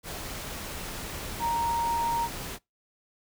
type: tone in noise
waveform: sine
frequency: 932.3 Hz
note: A#5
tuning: in tune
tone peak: -25 dBFS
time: 1.39-2.29 s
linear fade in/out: 50 ms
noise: pink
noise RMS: -37 dBFS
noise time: 0.03-2.59 s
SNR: +9 dB
effects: noise-tail reverb RT60 0.2 s tail -25 dB re dry